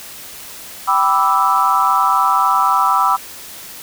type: chord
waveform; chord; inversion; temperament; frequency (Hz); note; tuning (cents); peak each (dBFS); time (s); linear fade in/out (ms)
sine; E minor seventh; first; equal with one note detuned; 779 / 987.8 / 1174.7 / 1318.5; G5 / B5 / D6 / E6; -11 / 0 / 0 / 0; -19 / -16 / -17 / -16; 0.87-3.17; 20
effects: white hiss -34 dBFS RMS until 3.82 s